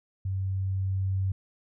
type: tone with level ramp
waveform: sine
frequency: 95.6 Hz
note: G2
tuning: 43 cents flat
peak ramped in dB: -27 to -24 dBFS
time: 0.25-1.32 s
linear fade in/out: 5 ms
effects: none